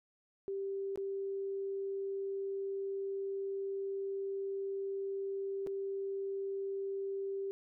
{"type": "tone with dropouts", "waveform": "sine", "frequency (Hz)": 392, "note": "G4", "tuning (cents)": 0, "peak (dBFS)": -35, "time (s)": [0.48, 7.51], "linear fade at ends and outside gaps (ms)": 0, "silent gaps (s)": [[0.958, 0.975], [5.665, 5.671]], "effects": []}